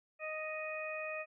harmonic tone, 622.3 Hz, D#5, in tune, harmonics 1 / 2 / 3 / 4, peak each -41 / -47 / -47 / -42 dBFS, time 0.19-1.26 s, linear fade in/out 50 ms, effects none

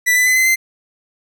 45% pulse tone with pitch steps, 1975.5 / 1999.6 / 2024 / 2049 / 2074 Hz, B6 / B6 / B6 / C7 / C7, 0 / +21 / +42 / -37 / -16 cents, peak -11 dBFS, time 0.06-0.56 s, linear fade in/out 20 ms, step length 100 ms, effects none

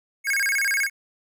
square tone with vibrato, 1883 Hz, A#6, 17 cents sharp, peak -21 dBFS, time 0.24-0.9 s, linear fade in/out 50 ms, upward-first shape square, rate 16 Hz, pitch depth 270 cents each way, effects none

